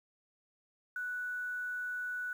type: tone with quantisation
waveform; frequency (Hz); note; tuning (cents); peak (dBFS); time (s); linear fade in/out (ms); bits
sine; 1480; F#6; 0; -35; 0.96-2.33; 2; 10
effects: none